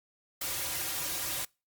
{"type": "noise with comb filter", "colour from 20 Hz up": "white", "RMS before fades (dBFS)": -34, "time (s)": [0.41, 1.45], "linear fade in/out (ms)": 5, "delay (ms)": 4.6, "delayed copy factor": -0.95, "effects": ["noise-tail reverb RT60 0.3 s tail -26 dB re dry", "Opus 48 kbps"]}